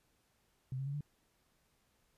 sine tone with pitch steps, 130 / 135.29 / 140.79 / 146.51 Hz, C3 / C#3 / C#3 / D3, -11 / -42 / +27 / -4 cents, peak -36 dBFS, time 0.72-1.008 s, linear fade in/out 2 ms, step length 72 ms, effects pink hiss -75 dBFS RMS until 2.17 s + resampled to 32000 Hz

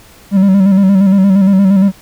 triangle tone with vibrato, 194.2 Hz, G3, 16 cents flat, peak -3 dBFS, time 0.31-1.92 s, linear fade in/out 50 ms, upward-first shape square, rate 8.6 Hz, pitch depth 48 cents each way, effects pink hiss -41 dBFS RMS until 2.01 s

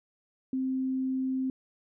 sine tone, 261.6 Hz, C4, in tune, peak -27 dBFS, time 0.53-1.5 s, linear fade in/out 2 ms, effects none

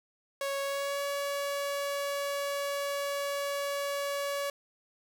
sawtooth tone with pitch glide, 554.4 to 565.4 Hz, C#5 to C#5, 0 to +34 cents, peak -27 dBFS, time 0.41-4.5 s, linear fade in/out 2 ms, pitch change +34 cents, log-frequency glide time 0.61-1.02 s, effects none

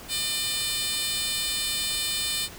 10% pulse tone with high-pass filter, 601 Hz, D5, 40 cents sharp, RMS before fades -28 dBFS, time 0.08-2.49 s, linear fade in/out 50 ms, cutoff 4300 Hz, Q 1.3, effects pink hiss -43 dBFS RMS until 2.58 s

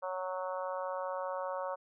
harmonic tone, 185 Hz, F#3, in tune, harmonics 3 / 4 / 5 / 6 / 7 / 8, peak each -37 / -45 / -41 / -42 / -46 / -51 dBFS, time 0.02-1.76 s, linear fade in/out 20 ms, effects none

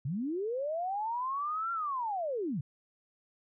sine linear two-way sweep, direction up then down, 120.5 to 1385 to 120.5 Hz, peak -31 dBFS, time 0.05-2.61 s, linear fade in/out 5 ms, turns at 1.72 s, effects none

